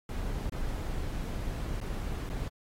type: noise with dropouts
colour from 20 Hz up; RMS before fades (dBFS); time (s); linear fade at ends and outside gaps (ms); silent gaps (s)
brown; -34; 0.09-2.48; 2; 0.497-0.521 / 1.804-1.812 / 2.293-2.299
effects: AAC 48 kbps